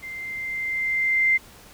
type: tone with level ramp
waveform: sine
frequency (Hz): 2087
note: C7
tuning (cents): -5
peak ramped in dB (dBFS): -33 to -15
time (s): 0.02-1.38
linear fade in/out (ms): 20
effects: pink hiss -48 dBFS RMS until 1.73 s